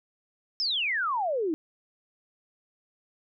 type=exponential sweep; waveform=sine; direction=down; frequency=5400 to 300 Hz; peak=-25 dBFS; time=0.6-1.54 s; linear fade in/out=0 ms; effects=none

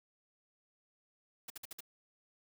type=noise bursts; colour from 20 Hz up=white; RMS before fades=-45 dBFS; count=5; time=1.48-1.806 s; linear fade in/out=5 ms; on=22 ms; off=54 ms; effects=none

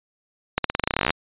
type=accelerating click train; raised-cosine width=0.3 ms; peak=-3 dBFS; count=18; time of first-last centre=0.58-1.105 s; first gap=63 ms; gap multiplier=0.9; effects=resampled to 8000 Hz

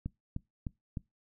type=click train; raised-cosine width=5 ms; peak=-23 dBFS; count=4; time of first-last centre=0.06-0.972 s; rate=3.29 Hz; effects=noise-tail reverb RT60 0.2 s tail -23 dB re dry

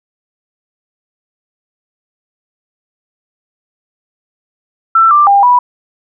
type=tone with pitch steps; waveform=sine; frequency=1336 / 1181 / 801 / 982 Hz; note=E6 / D6 / G5 / B5; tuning=+23 / +9 / +37 / -10 cents; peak=-4 dBFS; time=4.95-5.59 s; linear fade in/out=5 ms; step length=160 ms; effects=none

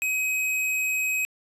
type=tone; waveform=square; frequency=2532 Hz; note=D#7; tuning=30 cents sharp; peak=-24 dBFS; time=0.02-1.25 s; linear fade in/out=0 ms; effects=resampled to 32000 Hz

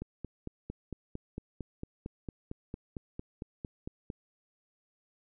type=click train; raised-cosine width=3 ms; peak=-25 dBFS; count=19; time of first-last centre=0.02-4.102 s; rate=4.41 Hz; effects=none

